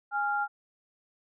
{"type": "tone pair together", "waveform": "sine", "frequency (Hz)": [824.6, 1391], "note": ["G#5", "F6"], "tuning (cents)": [-13, -7], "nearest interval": "major sixth", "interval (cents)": 906, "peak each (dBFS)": [-29, -29], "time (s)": [0.11, 0.48], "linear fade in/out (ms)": 50, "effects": []}